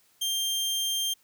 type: tone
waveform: sawtooth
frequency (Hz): 3180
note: G7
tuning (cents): +24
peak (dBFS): -23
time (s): 0.21-1.14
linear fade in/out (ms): 10
effects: white hiss -64 dBFS RMS until 1.23 s